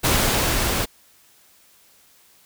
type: noise with level ramp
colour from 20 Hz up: pink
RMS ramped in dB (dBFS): -18 to -23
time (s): 0.03-0.86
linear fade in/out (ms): 20
effects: white hiss -55 dBFS RMS until 2.45 s